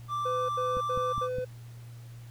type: tone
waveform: triangle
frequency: 1174.7 Hz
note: D6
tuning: in tune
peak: -27 dBFS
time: 0.08-1.29 s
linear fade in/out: 50 ms
type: tone bursts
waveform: triangle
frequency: 505 Hz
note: B4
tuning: 39 cents sharp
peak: -28 dBFS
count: 4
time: 0.25-1.45 s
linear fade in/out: 10 ms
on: 240 ms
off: 80 ms
type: click train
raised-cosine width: 5 ms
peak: -25 dBFS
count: 4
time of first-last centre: 0.77-1.385 s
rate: 4.88 Hz
effects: added 118 Hz sine -43 dBFS peak until 2.3 s + pink hiss -58 dBFS RMS until 2.3 s